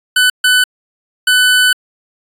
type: tone bursts at uneven times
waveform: 25% pulse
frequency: 1500 Hz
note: F#6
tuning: 23 cents sharp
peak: -4 dBFS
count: 3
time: 0.16-0.3 / 0.44-0.64 / 1.27-1.73 s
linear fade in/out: 5 ms
effects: resampled to 32000 Hz